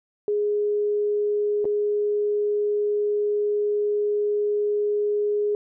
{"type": "tone with dropouts", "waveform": "sine", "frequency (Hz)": 415.3, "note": "G#4", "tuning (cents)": 0, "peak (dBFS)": -20, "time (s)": [0.28, 5.55], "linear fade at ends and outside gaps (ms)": 1, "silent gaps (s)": [1.645, 1.653], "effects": []}